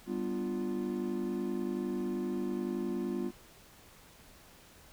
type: chord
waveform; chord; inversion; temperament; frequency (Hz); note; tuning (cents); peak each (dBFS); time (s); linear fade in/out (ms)
triangle; G dominant seventh; none; equal with one note detuned; 196 / 246.9 / 297.1 / 349.2; G3 / B3 / D4 / F4; 0 / 0 / +20 / 0; -36 / -35 / -40 / -34; 0.06-3.32; 50
effects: pink hiss -57 dBFS RMS until 4.92 s